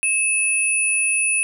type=tone pair together; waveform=sine; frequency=2600 / 9798 Hz; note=E7 / D#9; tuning=-24 / -28 cents; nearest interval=octave + major seventh; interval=2296 cents; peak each=-19 / -20 dBFS; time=0.03-1.43 s; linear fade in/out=0 ms; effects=none